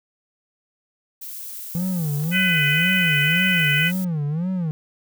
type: noise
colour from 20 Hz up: violet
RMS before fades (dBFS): -34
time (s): 1.21-4.05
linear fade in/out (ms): 10
type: tone with vibrato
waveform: triangle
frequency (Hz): 164.81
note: E3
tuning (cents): 0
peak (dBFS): -19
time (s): 1.75-4.71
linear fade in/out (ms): 0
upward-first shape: sine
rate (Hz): 1.9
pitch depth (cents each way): 230
type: clicks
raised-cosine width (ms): 0.2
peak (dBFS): -29 / -27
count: 2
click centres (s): 2.2 / 2.239
type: harmonic tone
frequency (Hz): 501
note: B4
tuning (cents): +25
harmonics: 3 / 4 / 5 / 6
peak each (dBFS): -23 / -22 / -22 / -25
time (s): 2.31-3.92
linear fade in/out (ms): 50
effects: none

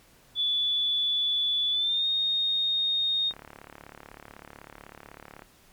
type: tone with pitch glide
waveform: sine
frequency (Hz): 3453 to 3701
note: A7 to A#7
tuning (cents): -33 to -13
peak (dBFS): -23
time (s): 0.35-3.33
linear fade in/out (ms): 50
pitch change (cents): +120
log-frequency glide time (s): 1.71-2.06
type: click train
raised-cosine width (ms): 0.5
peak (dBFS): -28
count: 77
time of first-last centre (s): 3.31-5.421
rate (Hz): 36
effects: pink hiss -58 dBFS RMS until 5.72 s + MP3 96 kbps

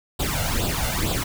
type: noise with flanger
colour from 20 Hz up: pink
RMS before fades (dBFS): -24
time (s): 0.19-1.24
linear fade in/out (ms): 10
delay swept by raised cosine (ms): 0.24 to 1.44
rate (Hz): 2.2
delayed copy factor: +0.75
effects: none

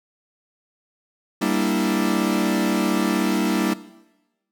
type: chord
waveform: 40% pulse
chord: E half-diminished seventh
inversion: first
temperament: equal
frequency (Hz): 196 / 233.1 / 293.7 / 329.6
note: G3 / Bb3 / D4 / E4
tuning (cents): 0 / 0 / 0 / 0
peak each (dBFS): -24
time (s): 1.41-3.74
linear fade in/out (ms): 10
effects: noise-tail reverb RT60 1.0 s tail -17 dB re dry

